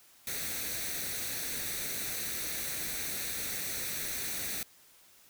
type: noise with comb filter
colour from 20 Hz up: white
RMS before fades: -36 dBFS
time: 0.27-4.63 s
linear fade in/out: 2 ms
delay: 0.49 ms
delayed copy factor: +0.6
effects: white hiss -60 dBFS RMS until 5.29 s